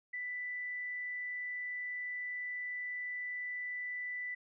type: tone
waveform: sine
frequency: 1983 Hz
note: B6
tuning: 7 cents sharp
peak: -37 dBFS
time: 0.13-4.35 s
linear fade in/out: 10 ms
effects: none